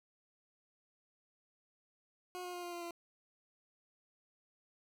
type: tone with pitch steps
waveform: 20% pulse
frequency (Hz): 361.7 / 357.8 / 353.8 / 350 / 346.2 / 342.4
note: F#4 / F4 / F4 / F4 / F4 / F4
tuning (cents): -39 / +42 / +23 / +4 / -15 / -34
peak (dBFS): -37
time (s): 2.35-2.908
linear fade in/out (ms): 0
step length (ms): 93
effects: none